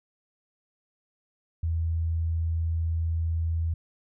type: tone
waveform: sine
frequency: 82.2 Hz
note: E2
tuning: 4 cents flat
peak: -24 dBFS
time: 1.63-3.74 s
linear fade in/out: 5 ms
effects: none